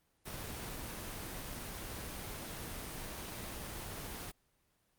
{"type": "noise", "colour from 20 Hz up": "pink", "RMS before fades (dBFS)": -43, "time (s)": [0.25, 4.32], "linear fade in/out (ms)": 20, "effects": ["pink hiss -75 dBFS RMS until 4.98 s", "Opus 24 kbps"]}